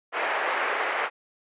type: band-pass noise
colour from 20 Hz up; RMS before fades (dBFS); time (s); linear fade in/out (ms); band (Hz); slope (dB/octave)
white; -27; 0.12-1.1; 50; 420 to 2100; 24
effects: resampled to 8000 Hz